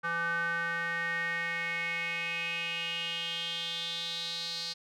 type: tone with band-pass filter sweep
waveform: square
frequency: 168.6 Hz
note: E3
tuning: 39 cents sharp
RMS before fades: -34 dBFS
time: 0.03-4.74 s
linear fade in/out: 20 ms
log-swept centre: 1400 to 4400 Hz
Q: 6.1
effects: none